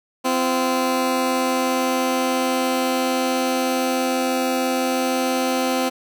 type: tone pair together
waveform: 15% pulse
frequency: 258.5 / 344.7 Hz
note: C4 / F4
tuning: -21 / -23 cents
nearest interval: perfect fourth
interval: 498 cents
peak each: -13 / -20 dBFS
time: 0.24-5.9 s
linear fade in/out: 20 ms
effects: none